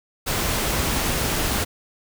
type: noise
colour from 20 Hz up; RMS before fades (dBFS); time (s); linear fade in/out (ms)
pink; -23; 0.26-1.65; 20
effects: none

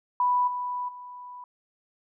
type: tone with level steps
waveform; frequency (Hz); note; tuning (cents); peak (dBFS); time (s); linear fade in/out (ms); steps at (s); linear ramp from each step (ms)
sine; 987.8; B5; 0; -20 / -28 / -39; 0.2-1.44; 2; 0.47 / 0.88; 10
effects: none

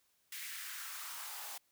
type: noise with high-pass filter sweep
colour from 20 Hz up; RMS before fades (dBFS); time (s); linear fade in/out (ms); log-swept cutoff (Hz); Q
white; -45; 0.32-1.58; 5; 2100 to 750; 2.5
effects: white hiss -75 dBFS RMS until 1.71 s

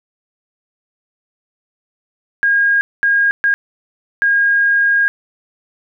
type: tone bursts at uneven times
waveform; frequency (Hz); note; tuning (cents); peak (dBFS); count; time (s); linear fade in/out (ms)
sine; 1627; G#6; -36; -10; 4; 2.43-2.81 / 3.03-3.31 / 3.44-3.54 / 4.22-5.08; 0
effects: none

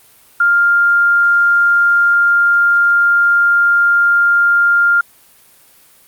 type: tone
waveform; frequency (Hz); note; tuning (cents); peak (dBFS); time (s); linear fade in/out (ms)
sine; 1400; F6; +4; -8; 0.4-5.01; 5
effects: white hiss -47 dBFS RMS until 6.07 s + Opus 32 kbps

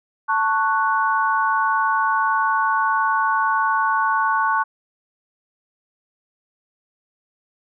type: chord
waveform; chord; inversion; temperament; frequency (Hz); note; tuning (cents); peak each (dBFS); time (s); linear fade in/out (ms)
sine; F# minor; first; equal with one note detuned; 887.1 / 1108.7 / 1480; A5 / C#6 / F#6; +14 / 0 / 0; -21 / -20 / -22; 0.28-4.64; 20
effects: none

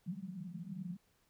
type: band-pass noise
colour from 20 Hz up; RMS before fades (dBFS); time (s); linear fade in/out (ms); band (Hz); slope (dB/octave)
pink; -44; 0.06-0.97; 10; 160 to 200; 96
effects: pink hiss -74 dBFS RMS until 1.29 s

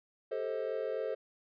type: chord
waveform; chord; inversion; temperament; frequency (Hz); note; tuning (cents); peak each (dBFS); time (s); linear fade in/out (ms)
triangle; A half-diminished seventh; third; just; 396 / 440 / 528 / 633.6; G4 / A4 / C5 / Eb5; +18 / 0 / +16 / +31; -40 / -35 / -35 / -39; 0.31-1.15; 10
effects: resampled to 11025 Hz

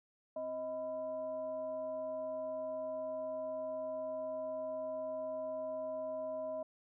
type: tone with frequency modulation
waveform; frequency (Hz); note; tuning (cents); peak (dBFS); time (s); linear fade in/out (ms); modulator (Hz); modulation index
sine; 630; D#5; +21; -37; 0.36-6.63; 5; 368; 0.43
effects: none

